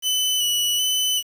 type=tone with vibrato; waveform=sawtooth; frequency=2981 Hz; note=F#7; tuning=12 cents sharp; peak=-16 dBFS; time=0.02-1.23 s; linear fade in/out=50 ms; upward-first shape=square; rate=1.3 Hz; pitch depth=20 cents each way; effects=7-bit